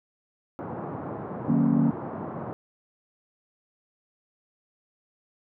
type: band-pass noise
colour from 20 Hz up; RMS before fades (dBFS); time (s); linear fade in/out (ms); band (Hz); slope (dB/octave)
pink; -35; 0.59-2.53; 0; 120 to 1100; 24
type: chord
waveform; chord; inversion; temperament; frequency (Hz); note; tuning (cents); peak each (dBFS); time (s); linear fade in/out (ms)
sine; D# minor seventh; none; equal with one note detuned; 153.42 / 185 / 233.1 / 277.2; D#3 / F#3 / A#3 / C#4; -24 / 0 / 0 / 0; -26 / -28 / -22 / -25; 1.48-1.91; 5
effects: none